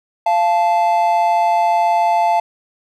triangle tone pair together, 691.4 / 873 Hz, F5 / A5, -18 / -14 cents, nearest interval major third, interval 404 cents, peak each -13 dBFS, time 0.26-2.4 s, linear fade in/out 5 ms, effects none

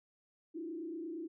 sine tone with frequency modulation, 329.6 Hz, E4, in tune, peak -39 dBFS, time 0.54-1.28 s, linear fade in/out 20 ms, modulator 28.6 Hz, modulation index 0.93, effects none

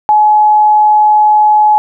sine tone, 848 Hz, G#5, 36 cents sharp, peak -4 dBFS, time 0.09-1.78 s, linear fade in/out 0 ms, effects none

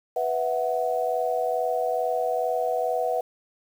sine chord, B suspended fourth, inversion none, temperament just, 493.9 / 658.5 / 740.8 Hz, B4 / E5 / F#5, 0 / -2 / +2 cents, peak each -27 dBFS, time 0.16-3.21 s, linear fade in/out 5 ms, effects 8-bit

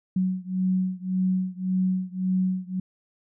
sine beating tone pair, 185 / 186.8 Hz, F#3 / F#3, 0 / +17 cents, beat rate 1.8 Hz, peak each -25 / -26 dBFS, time 0.16-2.8 s, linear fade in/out 5 ms, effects none

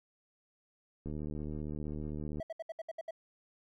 click train, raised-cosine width 3 ms, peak -28 dBFS, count 102, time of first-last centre 1.06-2.398 s, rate 75.5 Hz
triangle tone bursts, 652 Hz, E5, 19 cents flat, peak -35 dBFS, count 8, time 2.4-3.109 s, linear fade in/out 5 ms, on 30 ms, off 67 ms
effects none

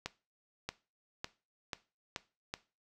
accelerating click train, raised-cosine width 0.2 ms, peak -19 dBFS, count 6, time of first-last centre 0.06-2.539 s, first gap 630 ms, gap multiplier 0.88, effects noise-tail reverb RT60 0.3 s tail -17 dB re dry

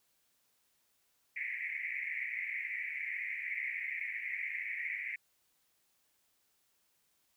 white band-pass noise, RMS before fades -39 dBFS, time 1.36-5.16 s, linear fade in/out 5 ms, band 1900 to 2300 Hz, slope 96 dB/octave, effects white hiss -75 dBFS RMS until 7.36 s

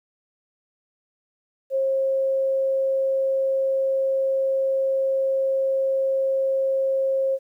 sine tone, 536 Hz, C5, 42 cents sharp, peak -19 dBFS, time 1.7-7.39 s, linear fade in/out 50 ms, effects 10-bit

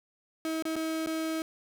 35% pulse tone with dropouts, 320.2 Hz, D#4, 50 cents sharp, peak -28 dBFS, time 0.45-1.42 s, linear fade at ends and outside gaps 1 ms, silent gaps 0.624-0.653 / 0.757-0.763 / 1.062-1.071 s, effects none

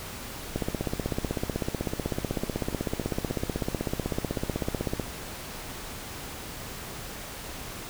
two click trains, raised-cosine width 2 ms, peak -22 / -14 dBFS, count 4 / 72, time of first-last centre 2.44-3.302 / 0.56-4.998 s, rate 3.48 / 16 Hz, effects pink hiss -39 dBFS RMS until 7.89 s

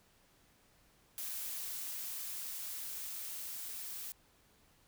blue noise with level ramp, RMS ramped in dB -41 to -44 dBFS, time 1.18-4.12 s, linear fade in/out 0 ms, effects pink hiss -68 dBFS RMS until 4.87 s

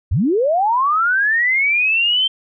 sine linear sweep, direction up, 61.74 to 3136 Hz, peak -13 dBFS, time 0.11-2.28 s, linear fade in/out 10 ms, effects none

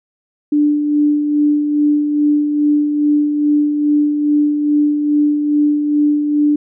sine tone with tremolo, 295.4 Hz, D4, 10 cents sharp, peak -9 dBFS, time 0.52-6.56 s, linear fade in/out 5 ms, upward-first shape sine, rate 2.4 Hz, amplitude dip 45%, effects none

